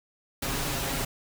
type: noise with comb filter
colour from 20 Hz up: pink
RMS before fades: -30 dBFS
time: 0.42-1.05 s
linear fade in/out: 5 ms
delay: 7.3 ms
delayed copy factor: +0.55
effects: none